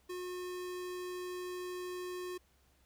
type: tone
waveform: square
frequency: 361.3 Hz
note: F#4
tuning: 41 cents flat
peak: -40 dBFS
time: 0.09-2.38 s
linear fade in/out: 10 ms
effects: added 66 Hz sine -70 dBFS peak until 2.85 s + pink hiss -71 dBFS RMS until 2.85 s